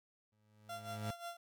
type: tone with exponential growth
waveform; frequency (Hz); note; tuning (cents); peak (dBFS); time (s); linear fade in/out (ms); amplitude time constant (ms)
30% pulse; 106.4; G#2; +42; -35; 0.32-1.11; 5; 170
type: tone with tremolo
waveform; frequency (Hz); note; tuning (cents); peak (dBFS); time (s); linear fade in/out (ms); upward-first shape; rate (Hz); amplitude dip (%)
30% pulse; 688; F5; -26; -39; 0.69-1.37; 5; sine; 5.6; 75
effects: none